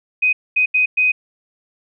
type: tone bursts at uneven times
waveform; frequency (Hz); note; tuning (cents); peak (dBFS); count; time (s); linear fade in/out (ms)
sine; 2505; D#7; +11; -12; 4; 0.22-0.33 / 0.56-0.66 / 0.74-0.86 / 0.97-1.12; 10
effects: none